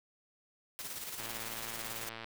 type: noise with tremolo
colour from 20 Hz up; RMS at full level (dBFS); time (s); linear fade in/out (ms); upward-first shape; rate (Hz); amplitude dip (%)
white; -41; 0.79-2.09; 0; square; 18; 40
type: click train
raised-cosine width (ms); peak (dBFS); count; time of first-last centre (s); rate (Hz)
0.3; -27; 119; 1.2-2.244; 113
effects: none